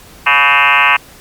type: tone with frequency modulation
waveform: sine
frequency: 1829 Hz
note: A#6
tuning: 33 cents flat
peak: -6 dBFS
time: 0.26-0.97 s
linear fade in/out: 10 ms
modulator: 140 Hz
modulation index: 6.7
effects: pink hiss -39 dBFS RMS until 1.2 s + MP3 96 kbps